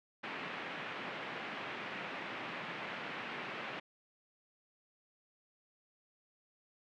white band-pass noise, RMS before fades -43 dBFS, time 0.23-3.8 s, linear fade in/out 10 ms, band 140 to 2600 Hz, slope 24 dB/octave, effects none

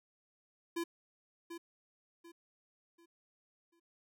square tone with echo, 338.3 Hz, E4, 45 cents sharp, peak -35 dBFS, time 0.76-0.84 s, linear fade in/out 10 ms, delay 740 ms, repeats 4, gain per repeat -9 dB, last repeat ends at 3.8 s, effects none

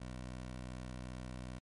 15% pulse tone, 62.6 Hz, B1, 24 cents sharp, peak -37 dBFS, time 0-1.59 s, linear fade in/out 10 ms, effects MP3 48 kbps

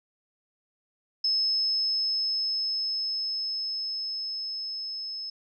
sine tone with level ramp, 5200 Hz, E8, 24 cents flat, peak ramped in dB -22 to -33 dBFS, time 1.24-5.3 s, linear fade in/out 5 ms, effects none

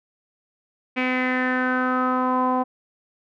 sawtooth tone with low-pass filter sweep, 254.6 Hz, C4, 47 cents flat, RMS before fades -22 dBFS, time 0.96-2.64 s, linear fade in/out 20 ms, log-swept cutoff 2400 to 900 Hz, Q 5.6, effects none

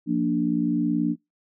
sine chord, Bb major, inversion second, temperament equal, 174.61 / 233.1 / 293.7 Hz, F3 / Bb3 / D4, 0 / 0 / 0 cents, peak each -27 / -25 / -23 dBFS, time 0.06-1.16 s, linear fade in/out 50 ms, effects noise-tail reverb RT60 0.2 s tail -26 dB re dry

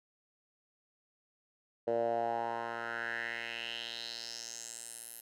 10% pulse tone with band-pass filter sweep, 116.54 Hz, A#2, in tune, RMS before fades -38 dBFS, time 1.87-5.21 s, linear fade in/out 10 ms, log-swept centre 520 to 12000 Hz, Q 4, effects none

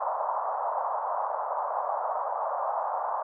white band-pass noise, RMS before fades -30 dBFS, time 0-3.23 s, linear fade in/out 10 ms, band 590 to 1100 Hz, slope 48 dB/octave, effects none

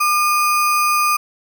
sine tone with sample-and-hold, 1203 Hz, D6, 41 cents sharp, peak -13 dBFS, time 0-1.17 s, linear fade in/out 10 ms, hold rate 3675 Hz, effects none

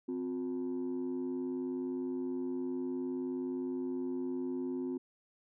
sine tone pair together, 260.6 / 360 Hz, C4 / F#4, -7 / -47 cents, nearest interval tritone, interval 560 cents, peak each -34 / -36 dBFS, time 0.08-4.98 s, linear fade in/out 10 ms, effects tanh soft clip ceiling -30 dBFS

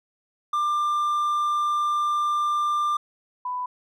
triangle / sine tone pair in turn, 1191 / 995.4 Hz, D6 / B5, +24 / +13 cents, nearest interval minor third, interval 311 cents, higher first, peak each -19 / -26 dBFS, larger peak first, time 0.53-2.97 / 3.45-3.66 s, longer first, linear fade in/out 5 ms, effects none

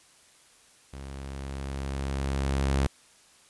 sawtooth tone with level ramp, 68.1 Hz, C#2, 30 cents flat, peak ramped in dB -35 to -18 dBFS, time 0.93-2.87 s, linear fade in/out 5 ms, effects white hiss -58 dBFS RMS until 3.49 s + resampled to 24000 Hz

